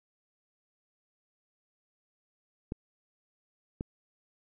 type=clicks; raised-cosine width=3 ms; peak=-21 dBFS; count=2; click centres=2.721 / 3.809 s; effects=none